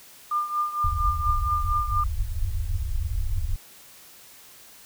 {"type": "tone with tremolo", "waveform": "sine", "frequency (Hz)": 1202, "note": "D6", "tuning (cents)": 40, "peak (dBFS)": -20, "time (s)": [0.31, 2.04], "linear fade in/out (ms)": 5, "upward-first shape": "triangle", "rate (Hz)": 4.3, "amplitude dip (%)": 80}
{"type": "low-pass noise", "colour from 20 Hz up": "pink", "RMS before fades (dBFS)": -26, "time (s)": [0.84, 3.56], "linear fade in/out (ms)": 5, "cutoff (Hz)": 100, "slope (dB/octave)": 96}
{"effects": ["white hiss -49 dBFS RMS until 4.85 s"]}